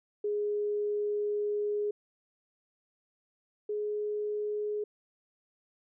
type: tone pair in turn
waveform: sine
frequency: 415.3 / 419.2 Hz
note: G#4 / G#4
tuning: 0 / +16 cents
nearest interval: unison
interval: 16 cents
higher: second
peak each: -28 / -30 dBFS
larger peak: first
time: 0.24-1.91 / 3.69-4.84 s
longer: first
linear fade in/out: 5 ms
effects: none